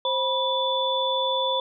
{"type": "tone cluster", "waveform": "sine", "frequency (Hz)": [527, 977, 3477], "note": ["C5", "B5", "A7"], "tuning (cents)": [12, -19, -21], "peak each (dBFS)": -26, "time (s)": [0.05, 1.6], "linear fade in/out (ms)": 2, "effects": []}